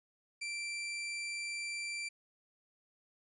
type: tone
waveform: sawtooth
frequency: 2349 Hz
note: D7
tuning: in tune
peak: -34 dBFS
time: 0.41-2.09 s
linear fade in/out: 10 ms
effects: resampled to 24000 Hz